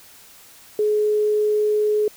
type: tone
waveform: sine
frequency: 422.8 Hz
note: G#4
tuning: 31 cents sharp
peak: -16 dBFS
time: 0.79-2.08 s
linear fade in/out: 2 ms
effects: white hiss -47 dBFS RMS until 2.16 s